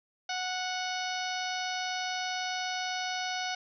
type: harmonic tone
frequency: 737 Hz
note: F#5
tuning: 7 cents flat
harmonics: 1 / 2 / 3 / 4 / 5 / 6 / 7 / 8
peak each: -35 / -38 / -40 / -41 / -42 / -43 / -43 / -44 dBFS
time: 0.29-3.55 s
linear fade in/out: 5 ms
effects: none